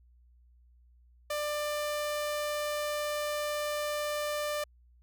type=tone; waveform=sawtooth; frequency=594 Hz; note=D5; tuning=20 cents sharp; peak=-27 dBFS; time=1.3-4.64 s; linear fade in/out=5 ms; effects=added 60 Hz sine -58 dBFS peak until 5.02 s